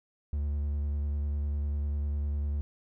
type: tone with vibrato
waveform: triangle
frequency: 72.6 Hz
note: D2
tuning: 19 cents flat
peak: -26 dBFS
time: 0.33-2.61 s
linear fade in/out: 0 ms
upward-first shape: triangle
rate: 10 Hz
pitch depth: 23 cents each way
effects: none